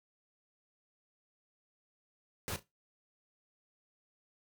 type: noise with echo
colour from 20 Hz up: pink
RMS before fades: -38 dBFS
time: 2.48-2.56 s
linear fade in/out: 0 ms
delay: 34 ms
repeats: 2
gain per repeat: -15 dB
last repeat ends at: 2.628 s
effects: noise-tail reverb RT60 0.2 s tail -17 dB re dry